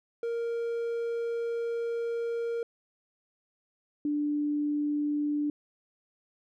triangle / sine tone pair in turn, 466.2 / 294.5 Hz, A#4 / D4, 0 / +5 cents, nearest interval minor sixth, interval 795 cents, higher first, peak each -27 / -26 dBFS, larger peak second, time 0.23-2.63 / 4.05-5.5 s, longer first, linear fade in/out 2 ms, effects none

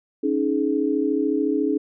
sine chord, C# suspended second, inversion none, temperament equal with one note detuned, 277.2 / 311.1 / 422.1 Hz, C#4 / D#4 / G#4, 0 / 0 / +28 cents, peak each -23 / -23 / -24 dBFS, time 0.23-1.78 s, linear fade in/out 10 ms, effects none

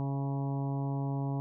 harmonic tone with a mistuned harmonic, 138.59 Hz, C#3, in tune, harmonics 1 / 2 / 3 / 4 / 5 / 6 / 7 / 8, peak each -31 / -37 / -45 / -49 / -45 / -46 / -47 / -56 dBFS, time 0-1.4 s, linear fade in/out 0 ms, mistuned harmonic 5, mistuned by -25 cents, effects none

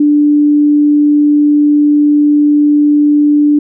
sine tone, 294.5 Hz, D4, 5 cents sharp, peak -5 dBFS, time 0-3.59 s, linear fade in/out 5 ms, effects none

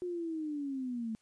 sine linear sweep, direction down, 362 to 217.5 Hz, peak -34 dBFS, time 0.02-1.15 s, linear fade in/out 0 ms, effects white hiss -72 dBFS RMS until 1.21 s + resampled to 22050 Hz

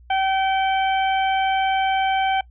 harmonic tone with a mistuned harmonic, 769 Hz, G5, 33 cents flat, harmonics 1 / 2 / 3 / 4, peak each -18 / -28 / -29 / -30 dBFS, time 0.1-2.41 s, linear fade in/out 5 ms, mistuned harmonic 4, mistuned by +20 cents, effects noise-tail reverb RT60 0.1 s tail -22 dB re dry + added 60 Hz sine -45 dBFS peak until 2.5 s

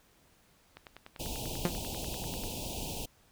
click train, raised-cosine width 0.3 ms, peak -30 dBFS, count 18, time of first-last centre 0.77-2.437 s, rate 10.2 Hz
pink band-stop noise, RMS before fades -38 dBFS, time 1.19-3.06 s, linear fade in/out 10 ms, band 940 to 2500 Hz, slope 96 dB/octave
sawtooth tone with exponential decay, 175.7 Hz, F3, 11 cents sharp, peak -20 dBFS, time 1.65-1.73 s, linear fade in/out 0 ms, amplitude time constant 17 ms
effects pink hiss -65 dBFS RMS until 3.31 s

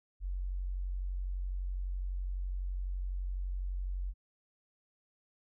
sine tone, 45.96 Hz, F#1, 11 cents flat, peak -33 dBFS, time 0.2-4.14 s, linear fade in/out 50 ms, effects none

